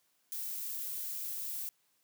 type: noise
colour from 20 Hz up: violet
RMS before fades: -39 dBFS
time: 0.32-1.69 s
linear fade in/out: 0 ms
effects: white hiss -74 dBFS RMS until 2.03 s + high-pass 100 Hz 12 dB/octave